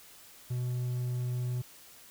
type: tone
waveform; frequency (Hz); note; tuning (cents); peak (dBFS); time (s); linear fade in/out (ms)
triangle; 123.9; B2; +6; -28; 0.5-1.62; 10
effects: white hiss -54 dBFS RMS until 2.1 s